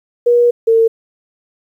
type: tone pair in turn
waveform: sine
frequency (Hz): 480 / 453.1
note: B4 / A#4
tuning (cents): -49 / -49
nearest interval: minor second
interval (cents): 100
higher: first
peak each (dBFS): -7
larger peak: neither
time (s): 0.26-0.51 / 0.67-0.88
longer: first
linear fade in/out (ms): 10
effects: 8-bit